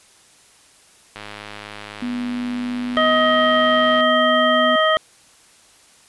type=click train; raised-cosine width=0.3 ms; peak=-17 dBFS; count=297; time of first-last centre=1.16-4.006 s; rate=104 Hz
type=tone with pitch glide; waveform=sine; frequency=245 to 246.8 Hz; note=B3 to B3; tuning=-14 to -1 cents; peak=-22 dBFS; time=2.02-4.76 s; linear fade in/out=5 ms; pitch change=+13 cents; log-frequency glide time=2.18-3.02 s
type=harmonic tone; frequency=630 Hz; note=D#5; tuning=21 cents sharp; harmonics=1 / 2 / 3 / 5; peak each=-17 / -18 / -21 / -23 dBFS; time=2.97-4.97 s; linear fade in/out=0 ms
effects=white hiss -51 dBFS RMS until 6.08 s + resampled to 24000 Hz